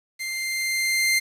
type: tone with level ramp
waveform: sawtooth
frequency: 2093 Hz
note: C7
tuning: in tune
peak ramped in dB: -25 to -14 dBFS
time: 0.19-1.2 s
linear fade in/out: 20 ms
effects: resampled to 32000 Hz + 8-bit